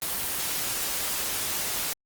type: noise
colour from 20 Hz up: white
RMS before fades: -29 dBFS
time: 0.02-1.93 s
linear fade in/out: 0 ms
effects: Opus 24 kbps